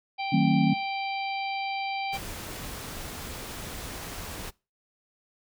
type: harmonic tone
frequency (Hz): 784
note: G5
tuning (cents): 0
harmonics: 1 / 3 / 4 / 5 / 6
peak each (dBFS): -30 / -35 / -42 / -44 / -43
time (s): 0.18-2.18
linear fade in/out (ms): 20
type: chord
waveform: sine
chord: D# diminished seventh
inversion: none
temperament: just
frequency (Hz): 155.56 / 186.68 / 224 / 268.8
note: D#3 / F#3 / A3 / C4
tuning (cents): 0 / +16 / +31 / +47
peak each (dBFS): -25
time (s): 0.32-0.74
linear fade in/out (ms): 10
type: noise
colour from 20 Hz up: pink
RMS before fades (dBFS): -38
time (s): 2.12-4.51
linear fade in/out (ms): 20
effects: noise-tail reverb RT60 0.3 s tail -24 dB re dry